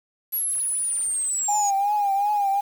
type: linear sweep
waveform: sine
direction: down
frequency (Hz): 11530 to 6590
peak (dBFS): -22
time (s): 0.32-1.71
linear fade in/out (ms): 20
type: tone with vibrato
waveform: sine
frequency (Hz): 811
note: G#5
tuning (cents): -41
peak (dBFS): -18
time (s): 1.48-2.61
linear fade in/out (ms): 10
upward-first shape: triangle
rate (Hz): 2.7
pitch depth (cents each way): 74
effects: tanh soft clip ceiling -15 dBFS + 7-bit